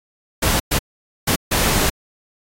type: noise bursts at uneven times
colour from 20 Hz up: pink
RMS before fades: -17 dBFS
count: 4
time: 0.42-0.6 / 0.71-0.79 / 1.27-1.36 / 1.51-1.9 s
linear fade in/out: 10 ms
effects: AAC 48 kbps